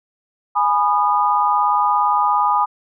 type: chord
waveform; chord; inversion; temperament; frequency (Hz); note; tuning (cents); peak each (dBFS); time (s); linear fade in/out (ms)
sine; G# minor; none; equal with one note detuned; 830.6 / 987.8 / 1226; G#5 / B5 / D#6; 0 / 0 / -26; -18; 0.55-2.66; 20
effects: none